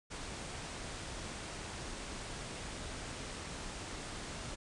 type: low-pass noise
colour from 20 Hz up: pink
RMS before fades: -44 dBFS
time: 0.1-4.56 s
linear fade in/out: 20 ms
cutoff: 9600 Hz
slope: 96 dB/octave
effects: none